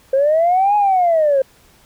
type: linear two-way sweep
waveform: sine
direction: up then down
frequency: 523.3 to 840 to 523.3 Hz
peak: -10 dBFS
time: 0.13-1.42 s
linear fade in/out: 5 ms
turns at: 0.76 s
effects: tanh soft clip ceiling -7 dBFS + pink hiss -51 dBFS RMS until 1.85 s